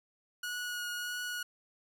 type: tone with vibrato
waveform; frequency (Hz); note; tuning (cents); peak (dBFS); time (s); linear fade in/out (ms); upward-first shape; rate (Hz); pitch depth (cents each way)
sawtooth; 1454; F#6; -31; -32; 0.43-1.43; 5; triangle; 1.6; 15
effects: none